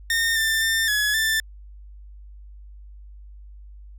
sawtooth tone with pitch steps, 1828 / 1785 / 1800 / 1694 / 1772 Hz, A#6 / A6 / A6 / G#6 / A6, -34 / +24 / +39 / +34 / +12 cents, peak -16 dBFS, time 0.1-1.4 s, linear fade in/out 2 ms, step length 260 ms, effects added 50 Hz sine -40 dBFS peak until 3.98 s

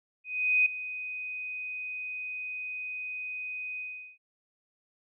sine tone with ADSR envelope, 2500 Hz, D#7, 8 cents sharp, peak -19 dBFS, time 0.24-4.18 s, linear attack 420 ms, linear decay 4 ms, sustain -15 dB, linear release 390 ms, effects none

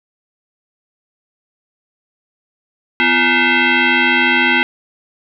sine tone with frequency modulation, 249.6 Hz, B3, 19 cents sharp, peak -10 dBFS, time 3-4.63 s, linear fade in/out 0 ms, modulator 593 Hz, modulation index 4.6, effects none

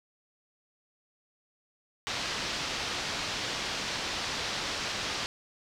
white low-pass noise, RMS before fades -34 dBFS, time 2.07-5.26 s, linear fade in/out 0 ms, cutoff 5300 Hz, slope 24 dB/octave, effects none

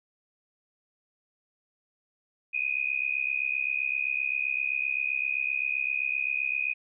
sine tone with amplitude modulation, 2489 Hz, D#7, in tune, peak -22 dBFS, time 2.53-6.74 s, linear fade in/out 20 ms, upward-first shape sine, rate 67.7 Hz, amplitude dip 95%, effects none

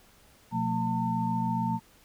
sine tone cluster, 123.3 / 178.1 / 225.1 / 901 Hz, B2 / F3 / A3 / A5, -2 / +34 / +40 / +41 cents, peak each -33 / -32 / -31 / -30 dBFS, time 0.51-1.8 s, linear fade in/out 50 ms, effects pink hiss -59 dBFS RMS until 2.04 s

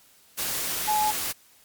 sine tone in noise, 851 Hz, G#5, 42 cents sharp, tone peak -21 dBFS, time 0.87-1.12 s, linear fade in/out 20 ms, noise white, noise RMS -29 dBFS, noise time 0.37-1.33 s, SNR +5 dB, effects white hiss -57 dBFS RMS until 1.64 s + MP3 96 kbps

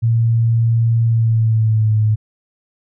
sine tone with pitch glide, 115.1 to 108.01 Hz, A#2 to A2, -22 to -32 cents, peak -11 dBFS, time 0.02-2.16 s, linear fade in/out 20 ms, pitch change -110 cents, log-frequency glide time 1.06-1.95 s, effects none

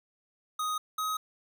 square tone pair in turn, 1248 / 1264.7 Hz, D#6 / D#6, +5 / +28 cents, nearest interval unison, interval 23 cents, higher second, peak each -30 / -30 dBFS, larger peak neither, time 0.59-0.78 / 0.98-1.17 s, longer neither, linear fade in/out 5 ms, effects none

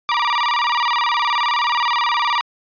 sawtooth tone with vibrato, 1061 Hz, C6, 24 cents sharp, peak -12 dBFS, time 0.09-2.41 s, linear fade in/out 0 ms, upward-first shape square, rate 19 Hz, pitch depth 180 cents each way, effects resampled to 11025 Hz

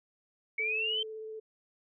sine linear sweep, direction up, 2217 to 3136 Hz, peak -29 dBFS, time 0.58-1.03 s, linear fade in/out 5 ms
sine tone with vibrato, 437.3 Hz, A4, 11 cents flat, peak -39 dBFS, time 0.59-1.4 s, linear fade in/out 10 ms, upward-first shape triangle, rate 16 Hz, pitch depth 13 cents each way
effects none

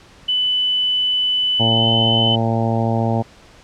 sine tone with pitch glide, 3000 to 3028 Hz, F#7 to F#7, +23 to +39 cents, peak -15 dBFS, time 0.28-2.36 s, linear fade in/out 10 ms, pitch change +16 cents, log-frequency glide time 1.66-1.86 s
harmonic tone, 114 Hz, A#2, 38 cents flat, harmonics 1 / 2 / 3 / 4 / 5 / 6 / 7 / 8, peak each -19 / -21 / -28 / -28 / -26 / -26 / -26 / -31 dBFS, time 1.59-3.23 s, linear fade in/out 20 ms
effects pink hiss -46 dBFS RMS until 3.63 s + low-pass 6000 Hz 12 dB/octave

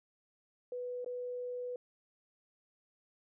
sine tone with dropouts, 493.9 Hz, B4, in tune, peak -37 dBFS, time 0.72-1.76 s, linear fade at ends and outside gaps 2 ms, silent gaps 1.046-1.061 s, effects none

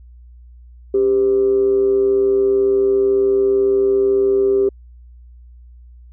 sine tone with amplitude modulation, 394.5 Hz, G4, 11 cents sharp, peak -9 dBFS, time 0.94-4.69 s, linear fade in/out 5 ms, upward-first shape sine, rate 118 Hz, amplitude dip 50%, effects tanh soft clip ceiling -5 dBFS + added 60 Hz sine -39 dBFS peak until 6.12 s

